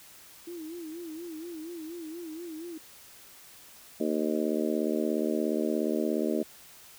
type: tone with vibrato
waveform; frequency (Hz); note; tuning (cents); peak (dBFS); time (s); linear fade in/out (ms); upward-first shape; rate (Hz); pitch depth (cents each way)
sine; 329.6; E4; 0; -37; 0.47-2.78; 5; sine; 4.2; 110
type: harmonic tone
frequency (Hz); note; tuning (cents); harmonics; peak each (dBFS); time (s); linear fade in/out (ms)
77; D#2; -17; 3 / 4 / 5 / 6 / 7 / 8; -31 / -31 / -32 / -36 / -37 / -35; 4-6.43; 5
effects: white hiss -52 dBFS RMS until 6.98 s